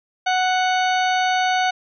harmonic tone with a mistuned harmonic, 740 Hz, F#5, in tune, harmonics 1 / 2 / 3 / 4 / 5 / 6 / 8, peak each -18 / -24 / -28 / -30 / -32 / -34 / -36 dBFS, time 0.26-1.71 s, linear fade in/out 10 ms, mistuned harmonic 8, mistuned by +52 cents, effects none

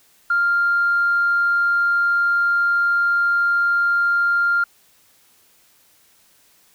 sine tone, 1396.9 Hz, F6, in tune, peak -14 dBFS, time 0.3-4.64 s, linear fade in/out 5 ms, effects tanh soft clip ceiling -10 dBFS + white hiss -56 dBFS RMS until 6.74 s

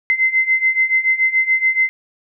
sine beating tone pair, 2061 / 2068 Hz, C7 / C7, -27 / -21 cents, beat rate 7 Hz, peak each -18 / -15 dBFS, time 0.1-1.89 s, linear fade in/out 0 ms, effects none

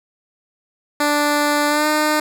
10% pulse tone with pitch glide, 293.7 to 304.1 Hz, D4 to D#4, 0 to -40 cents, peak -7 dBFS, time 1-2.2 s, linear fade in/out 5 ms, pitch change +60 cents, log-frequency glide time 1.68-1.87 s, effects none

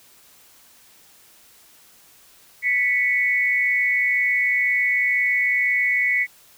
sine tone pair together, 1976 / 2218 Hz, B6 / C#7, 0 / 0 cents, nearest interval major second, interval 200 cents, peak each -20 dBFS, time 2.62-6.27 s, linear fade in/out 50 ms, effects white hiss -52 dBFS RMS until 6.57 s

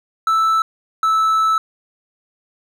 triangle tone pair in turn, 1318 / 1310.4 Hz, E6 / E6, -1 / -11 cents, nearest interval unison, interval 10 cents, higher first, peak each -11 dBFS, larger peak neither, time 0.27-0.62 / 1.03-1.58 s, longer second, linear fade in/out 2 ms, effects none

